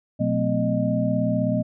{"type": "tone cluster", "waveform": "sine", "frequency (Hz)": [121.6, 181, 220.1, 256, 615], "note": ["B2", "F#3", "A3", "C4", "D#5"], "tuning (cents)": [-26, -38, 1, -38, -20], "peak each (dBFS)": -26, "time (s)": [0.19, 1.63], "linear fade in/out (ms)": 20, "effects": []}